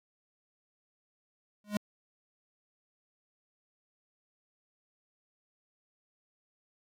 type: tone with exponential growth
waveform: square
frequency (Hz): 207.7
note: G#3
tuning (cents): 0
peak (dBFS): -25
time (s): 1.64-1.77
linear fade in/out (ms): 2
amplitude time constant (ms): 27
effects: AAC 48 kbps